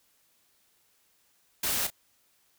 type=noise with echo; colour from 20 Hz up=white; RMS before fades=-29 dBFS; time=1.63-1.87 s; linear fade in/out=5 ms; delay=33 ms; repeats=1; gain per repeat=-11 dB; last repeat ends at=1.903 s; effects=white hiss -68 dBFS RMS until 2.58 s